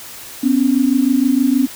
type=tone pair together; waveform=sine; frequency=251.4 / 277.8 Hz; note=B3 / C#4; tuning=+31 / +4 cents; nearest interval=major second; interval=173 cents; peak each=-14 dBFS; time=0.43-1.67 s; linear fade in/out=10 ms; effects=white hiss -34 dBFS RMS until 1.75 s